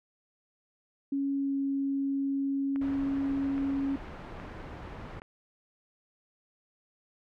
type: tone with pitch glide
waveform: sine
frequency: 277.2 to 275.4 Hz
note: C#4 to C#4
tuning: 0 to -11 cents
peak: -27 dBFS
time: 1.12-3.96 s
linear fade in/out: 5 ms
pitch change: -11 cents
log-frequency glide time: 1.34-1.56 s
type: click train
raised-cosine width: 0.5 ms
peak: -29 dBFS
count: 4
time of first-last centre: 2.76-5.219 s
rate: 1.22 Hz
type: low-pass noise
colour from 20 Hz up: pink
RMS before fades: -43 dBFS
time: 2.81-5.2 s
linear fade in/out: 5 ms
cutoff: 1700 Hz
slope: 12 dB/octave
effects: none